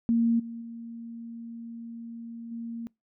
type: tone with level steps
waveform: sine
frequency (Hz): 231.6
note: A#3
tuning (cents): -11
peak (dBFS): -20 / -35 / -37 / -33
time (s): 0.09-2.87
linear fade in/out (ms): 0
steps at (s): 0.39 / 0.61 / 2.51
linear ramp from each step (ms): 10
effects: noise-tail reverb RT60 0.2 s tail -25 dB re dry